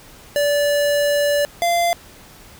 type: tone pair in turn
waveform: square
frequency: 580 / 689.7 Hz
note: D5 / F5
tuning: -22 / -22 cents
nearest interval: minor third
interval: 300 cents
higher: second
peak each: -16 dBFS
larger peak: neither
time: 0.36-1.45 / 1.62-1.93 s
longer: first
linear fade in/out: 0 ms
effects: pink hiss -44 dBFS RMS until 2.59 s